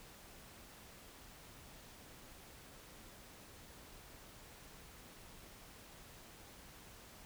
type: silence
effects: pink hiss -57 dBFS RMS until 7.25 s